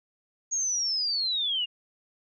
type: linear sweep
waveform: sine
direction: down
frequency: 6645 to 2794 Hz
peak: -25 dBFS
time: 0.51-1.66 s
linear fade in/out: 20 ms
effects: none